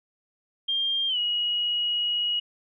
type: tone with pitch glide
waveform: sine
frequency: 3200 to 2901 Hz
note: G7 to F#7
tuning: +35 to -35 cents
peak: -23 dBFS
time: 0.68-2.4 s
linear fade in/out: 10 ms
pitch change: -170 cents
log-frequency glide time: 1.08-1.18 s
effects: none